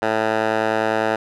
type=tone with band-pass filter; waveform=10% pulse; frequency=110 Hz; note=A2; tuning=in tune; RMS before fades=-20 dBFS; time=0.02-1.16 s; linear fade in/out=5 ms; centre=990 Hz; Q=1.2; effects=none